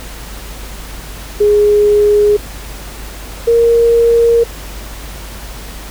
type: tone pair in turn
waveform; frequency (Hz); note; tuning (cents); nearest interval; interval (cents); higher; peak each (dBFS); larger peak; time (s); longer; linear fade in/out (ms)
sine; 415.3 / 466.2; G#4 / A#4; 0 / 0; major second; 200; second; -6; neither; 1.4-2.37 / 3.47-4.44; neither; 10
effects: added 50 Hz sine -28 dBFS peak until 5.9 s + pink hiss -31 dBFS RMS until 5.9 s